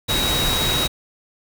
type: tone in noise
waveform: sine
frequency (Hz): 3816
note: A#7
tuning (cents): +40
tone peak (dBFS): -21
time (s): 0.08-0.88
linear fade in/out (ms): 20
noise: pink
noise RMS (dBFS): -22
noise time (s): 0.08-0.88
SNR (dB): -2
effects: none